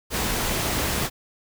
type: noise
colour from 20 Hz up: pink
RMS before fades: -25 dBFS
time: 0.1-1.1 s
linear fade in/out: 50 ms
effects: none